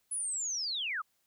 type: linear sweep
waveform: sine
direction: down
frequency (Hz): 10280 to 1125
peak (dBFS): -32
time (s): 0.11-1.02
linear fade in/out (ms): 10
effects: white hiss -75 dBFS RMS until 1.26 s